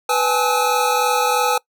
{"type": "tone cluster", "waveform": "square", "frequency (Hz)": [496.1, 818, 861, 1286], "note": ["B4", "G#5", "A5", "E6"], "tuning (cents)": [8, -26, -38, -43], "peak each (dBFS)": -22, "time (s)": [0.09, 1.58], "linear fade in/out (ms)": 5, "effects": ["noise-tail reverb RT60 0.1 s tail -23 dB re dry"]}